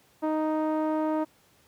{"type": "tone with low-pass filter", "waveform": "sawtooth", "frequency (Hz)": 311.1, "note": "D#4", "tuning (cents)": 0, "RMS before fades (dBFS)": -27, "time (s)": [0.22, 1.25], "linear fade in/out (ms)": 20, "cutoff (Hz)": 910, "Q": 1.6, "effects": ["pink hiss -62 dBFS RMS until 1.67 s", "high-pass 80 Hz 12 dB/octave"]}